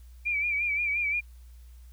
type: tone with vibrato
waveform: sine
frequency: 2349 Hz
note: D7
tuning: in tune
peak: -25 dBFS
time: 0.25-1.21 s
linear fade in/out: 20 ms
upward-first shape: sine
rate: 5.7 Hz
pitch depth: 64 cents each way
effects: added 60 Hz sine -46 dBFS peak until 1.92 s + white hiss -65 dBFS RMS until 1.92 s